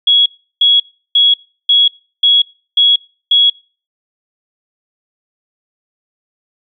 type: tone bursts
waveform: sine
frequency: 3338 Hz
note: G#7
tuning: 8 cents sharp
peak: -6 dBFS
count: 7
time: 0.07-3.5 s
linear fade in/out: 5 ms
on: 190 ms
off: 350 ms
effects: noise-tail reverb RT60 0.4 s tail -25 dB re dry

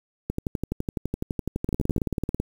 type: two click trains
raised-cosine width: 3 ms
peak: -13 / -12 dBFS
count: 21 / 14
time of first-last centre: 0.3-1.981 / 1.69-2.4 s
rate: 11.9 / 18.3 Hz
effects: 7-bit

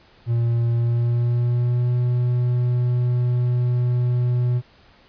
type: tone with pitch glide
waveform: triangle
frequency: 117.6 to 122.81 Hz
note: A#2 to B2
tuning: +16 to -9 cents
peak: -15 dBFS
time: 0.26-4.62 s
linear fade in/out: 50 ms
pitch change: +75 cents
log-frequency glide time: 0.74-1.94 s
effects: pink hiss -53 dBFS RMS until 5.08 s + resampled to 11025 Hz

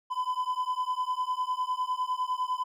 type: beating tone pair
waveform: triangle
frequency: 1004 / 1013.9 Hz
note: B5 / B5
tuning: +28 / +45 cents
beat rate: 9.9 Hz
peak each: -29 dBFS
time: 0.1-2.64 s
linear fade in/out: 20 ms
effects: none

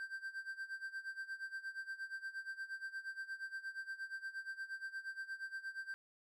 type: tone with tremolo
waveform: triangle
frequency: 1568 Hz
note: G6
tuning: in tune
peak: -38 dBFS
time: 0-5.94 s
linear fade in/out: 0 ms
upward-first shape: sine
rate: 8.5 Hz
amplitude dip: 85%
effects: none

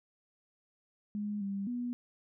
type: tone with pitch steps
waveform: sine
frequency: 207.5 / 197.9 / 243.6 Hz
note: G#3 / G3 / B3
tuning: -1 / +17 / -24 cents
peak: -33 dBFS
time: 1.15-1.93 s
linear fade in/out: 0 ms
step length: 260 ms
effects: none

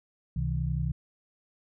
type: tone cluster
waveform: sine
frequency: 66.8 / 128.3 / 159.6 Hz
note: C2 / C3 / D#3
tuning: +36 / -34 / +44 cents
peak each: -31 dBFS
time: 0.36-0.92 s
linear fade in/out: 5 ms
effects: none

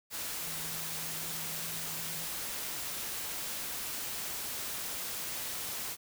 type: tone in noise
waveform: sine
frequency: 162.6 Hz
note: E3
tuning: 23 cents flat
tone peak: -49 dBFS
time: 0.42-2.29 s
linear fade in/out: 50 ms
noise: white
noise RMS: -38 dBFS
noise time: 0.1-5.97 s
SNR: -14 dB
effects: none

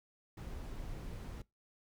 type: noise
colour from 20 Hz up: brown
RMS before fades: -44 dBFS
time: 0.37-1.42 s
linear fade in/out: 5 ms
effects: noise-tail reverb RT60 0.2 s tail -22 dB re dry

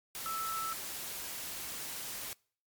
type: tone in noise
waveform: sine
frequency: 1318.5 Hz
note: E6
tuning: in tune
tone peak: -35 dBFS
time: 0.26-0.73 s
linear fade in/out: 0 ms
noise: white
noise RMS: -41 dBFS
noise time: 0.15-2.33 s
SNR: +3 dB
effects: noise-tail reverb RT60 0.5 s tail -26 dB re dry + MP3 96 kbps

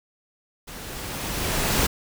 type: noise with level ramp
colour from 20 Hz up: pink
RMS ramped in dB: -39 to -20 dBFS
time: 0.67-1.87 s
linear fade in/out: 10 ms
effects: none

